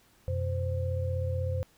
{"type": "tone cluster", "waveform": "sine", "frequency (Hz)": [90.2, 126.3, 519], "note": ["F#2", "B2", "C5"], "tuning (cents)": [-44, 39, -14], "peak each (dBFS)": [-29, -36, -35], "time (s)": [0.28, 1.63], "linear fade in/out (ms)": 0, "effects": ["pink hiss -63 dBFS RMS until 1.77 s"]}